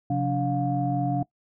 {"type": "tone cluster", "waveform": "sine", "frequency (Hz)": [133.1, 178, 287.7, 709], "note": ["C3", "F3", "D4", "F5"], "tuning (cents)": [30, 33, -36, 26], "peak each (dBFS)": [-26, -31, -27, -28], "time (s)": [0.1, 1.23], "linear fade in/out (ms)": 5, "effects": ["noise-tail reverb RT60 0.1 s tail -20 dB re dry", "tanh soft clip ceiling -12 dBFS"]}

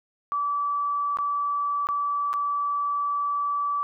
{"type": "tone with dropouts", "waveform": "sine", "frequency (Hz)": 1154, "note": "D6", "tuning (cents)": -31, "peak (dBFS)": -23, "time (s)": [0.32, 3.83], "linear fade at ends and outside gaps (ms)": 0, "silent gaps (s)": [[1.171, 1.187], [1.87, 1.888], [2.331, 2.338]], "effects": []}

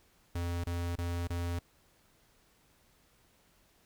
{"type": "tone bursts", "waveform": "square", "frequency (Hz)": 86.4, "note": "F2", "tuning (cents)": -18, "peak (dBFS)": -33, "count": 4, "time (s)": [0.35, 1.591], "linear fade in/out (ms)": 5, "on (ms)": 290, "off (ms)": 27, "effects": ["pink hiss -67 dBFS RMS until 3.85 s"]}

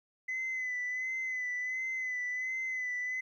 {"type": "tone with vibrato", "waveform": "sine", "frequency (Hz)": 2021, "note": "B6", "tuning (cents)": 39, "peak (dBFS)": -31, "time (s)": [0.28, 3.21], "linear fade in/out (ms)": 10, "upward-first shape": "sine", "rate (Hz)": 1.4, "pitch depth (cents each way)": 36, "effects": ["tanh soft clip ceiling -30 dBFS", "12-bit"]}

